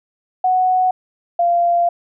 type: tone pair in turn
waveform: sine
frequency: 740 / 691.9 Hz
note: F#5 / F5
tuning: 0 / -16 cents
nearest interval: minor second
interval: 116 cents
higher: first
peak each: -12 dBFS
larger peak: neither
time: 0.44-0.91 / 1.39-1.89 s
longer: second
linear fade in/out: 5 ms
effects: none